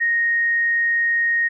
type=tone; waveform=sine; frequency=1864.7 Hz; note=A#6; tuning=in tune; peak=-16 dBFS; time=0-1.49 s; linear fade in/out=20 ms; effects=none